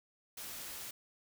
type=noise; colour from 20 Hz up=white; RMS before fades=-45 dBFS; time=0.37-0.91 s; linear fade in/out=5 ms; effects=none